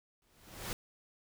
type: noise with exponential growth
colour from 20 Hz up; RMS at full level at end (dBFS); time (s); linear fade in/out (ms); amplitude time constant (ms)
pink; -36; 0.22-0.73; 1; 110
effects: none